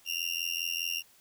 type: tone with amplitude modulation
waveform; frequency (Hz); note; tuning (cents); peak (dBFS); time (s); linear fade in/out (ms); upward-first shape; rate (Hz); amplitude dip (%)
30% pulse; 2794; F7; 0; -24; 0.05-1.03; 50; sine; 84.9; 95
effects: white hiss -61 dBFS RMS until 1.2 s